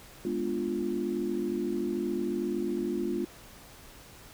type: chord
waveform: sine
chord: G# diminished seventh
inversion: none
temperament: equal with one note detuned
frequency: 207.7 / 246.9 / 295.7 / 349.2 Hz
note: G#3 / B3 / D4 / F4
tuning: 0 / 0 / +12 / 0 cents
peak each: -35 / -35 / -36 / -31 dBFS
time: 0.25-3.25 s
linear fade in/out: 2 ms
effects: pink hiss -51 dBFS RMS until 4.33 s